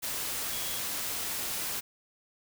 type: tone in noise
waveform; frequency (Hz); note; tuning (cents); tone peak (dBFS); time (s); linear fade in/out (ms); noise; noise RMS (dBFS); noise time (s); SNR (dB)
sine; 3322; G#7; 0; -43; 0.52-0.8; 20; white; -34; 0.02-1.81; -12
effects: none